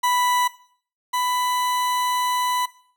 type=tone pair in turn; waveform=40% pulse; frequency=987.8 / 994.1 Hz; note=B5 / B5; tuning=0 / +11 cents; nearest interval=unison; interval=11 cents; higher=second; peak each=-17 / -20 dBFS; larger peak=first; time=0.03-0.48 / 1.13-2.66 s; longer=second; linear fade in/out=10 ms; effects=noise-tail reverb RT60 0.5 s tail -17 dB re dry